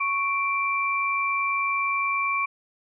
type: tone pair together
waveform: sine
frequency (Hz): 1108.6 / 2349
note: C#6 / D7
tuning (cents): 0 / 0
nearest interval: octave + minor second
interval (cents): 1300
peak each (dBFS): -25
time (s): 0-2.46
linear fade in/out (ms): 10
effects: none